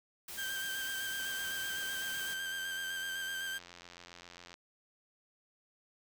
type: noise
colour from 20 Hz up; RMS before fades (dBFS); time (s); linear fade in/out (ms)
white; -45; 0.28-2.34; 5
type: tone with vibrato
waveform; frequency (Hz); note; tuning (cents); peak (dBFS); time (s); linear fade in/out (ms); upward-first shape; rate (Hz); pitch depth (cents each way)
30% pulse; 1574; G6; +7; -34; 0.37-3.59; 20; square; 7.9; 19
type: click train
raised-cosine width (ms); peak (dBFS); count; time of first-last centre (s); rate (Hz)
0.2; -33; 293; 1.2-4.541; 87.4
effects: none